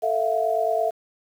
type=tone cluster; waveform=sine; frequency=443.3 / 657 / 706 Hz; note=A4 / E5 / F5; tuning=+13 / -6 / +19 cents; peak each=-27 / -22 / -25 dBFS; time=0.02-0.91 s; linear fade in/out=20 ms; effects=8-bit